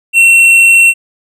sine tone with tanh clipping, 2717 Hz, F7, 48 cents flat, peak -4 dBFS, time 0.13-0.94 s, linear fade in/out 50 ms, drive 9 dB, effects none

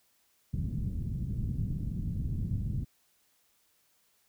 white low-pass noise, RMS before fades -33 dBFS, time 0.53-2.85 s, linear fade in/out 10 ms, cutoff 170 Hz, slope 24 dB/octave, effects white hiss -70 dBFS RMS until 4.28 s

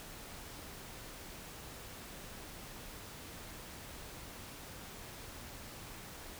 silence, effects pink hiss -49 dBFS RMS until 6.39 s

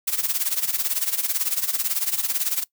blue noise with tremolo, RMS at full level -21 dBFS, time 0.07-2.64 s, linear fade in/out 10 ms, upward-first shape sine, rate 18 Hz, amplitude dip 80%, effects noise-tail reverb RT60 0.1 s tail -21 dB re dry

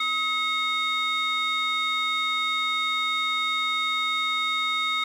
sine tone cluster, 1272 / 2175 / 3709 Hz, D#6 / C#7 / A#7, +38 / -33 / -9 cents, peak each -26 dBFS, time 0-5.04 s, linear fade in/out 5 ms, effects tanh soft clip ceiling -18 dBFS + 9-bit

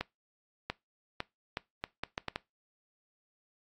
accelerating click train, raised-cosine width 0.3 ms, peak -17 dBFS, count 9, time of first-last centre 0.01-2.359 s, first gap 690 ms, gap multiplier 0.73, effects noise-tail reverb RT60 0.2 s tail -21 dB re dry + AAC 48 kbps

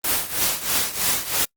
white noise with tremolo, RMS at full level -19 dBFS, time 0.04-1.45 s, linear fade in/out 5 ms, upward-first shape triangle, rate 3.1 Hz, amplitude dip 85%, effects noise-tail reverb RT60 0.1 s tail -26 dB re dry + Opus 24 kbps

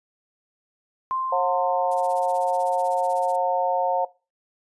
sine tone with exponential decay, 1046.5 Hz, C6, in tune, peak -22 dBFS, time 1.11-3.64 s, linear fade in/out 0 ms, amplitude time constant 550 ms
harmonic tone, 180 Hz, F#3, 47 cents flat, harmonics 3 / 4 / 5, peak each -24 / -24 / -24 dBFS, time 1.32-4.05 s, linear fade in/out 5 ms
violet noise with tremolo, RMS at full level -38 dBFS, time 1.91-3.36 s, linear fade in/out 5 ms, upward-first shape sine, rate 16 Hz, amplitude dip 95%
effects noise-tail reverb RT60 0.3 s tail -21 dB re dry + resampled to 24000 Hz

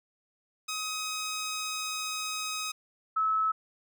10% pulse / sine tone pair in turn, 1263 / 1298.5 Hz, D#6 / E6, +26 / -26 cents, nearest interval unison, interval 48 cents, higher second, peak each -24 dBFS, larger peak neither, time 0.68-2.72 / 3.16-3.52 s, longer first, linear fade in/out 10 ms, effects none

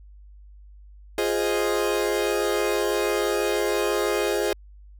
40% pulse chord, F minor seventh, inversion none, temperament equal, 349.2 / 415.3 / 523.3 / 622.3 Hz, F4 / Ab4 / C5 / Eb5, 0 / 0 / 0 / 0 cents, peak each -27 / -24 / -28 / -29 dBFS, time 1.18-4.53 s, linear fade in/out 2 ms, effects added 50 Hz sine -44 dBFS peak until 4.99 s

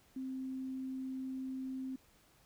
sine tone, 262 Hz, C4, 2 cents sharp, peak -38 dBFS, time 0.16-1.96 s, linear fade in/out 5 ms, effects pink hiss -67 dBFS RMS until 2.45 s

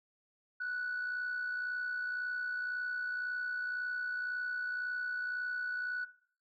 sine tone with amplitude modulation, 1480 Hz, F#6, in tune, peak -31 dBFS, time 0.6-6.05 s, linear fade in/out 10 ms, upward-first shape sine, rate 61.9 Hz, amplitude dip 50%, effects noise-tail reverb RT60 0.5 s tail -17 dB re dry + tanh soft clip ceiling -31 dBFS

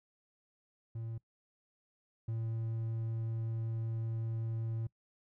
triangle tone pair in turn, 113.7 / 113.16 Hz, A#2 / A2, -43 / +49 cents, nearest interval unison, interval 8 cents, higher first, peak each -36 / -32 dBFS, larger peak second, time 0.95-1.18 / 2.28-4.87 s, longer second, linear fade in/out 5 ms, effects noise-tail reverb RT60 0.1 s tail -23 dB re dry

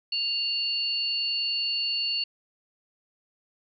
sine tone pair together, 2794 / 4435 Hz, F7 / C#8, 0 / 0 cents, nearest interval minor sixth, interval 800 cents, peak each -29 / -27 dBFS, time 0.12-2.24 s, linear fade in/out 5 ms, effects none

